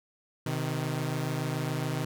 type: tone pair together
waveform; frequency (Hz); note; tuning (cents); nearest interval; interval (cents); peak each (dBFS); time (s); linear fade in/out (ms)
sawtooth; 128.48 / 155.56; C3 / D#3; -31 / 0; minor third; 331; -28; 0.46-2.05; 5
effects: none